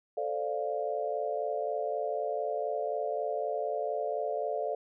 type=chord; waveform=sine; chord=D minor seventh; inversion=second; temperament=equal; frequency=440 / 523.3 / 587.3 / 698.5 Hz; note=A4 / C5 / D5 / F5; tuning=0 / 0 / 0 / 0 cents; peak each=-35 / -38 / -34 / -35 dBFS; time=0.17-4.75 s; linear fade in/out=5 ms; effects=none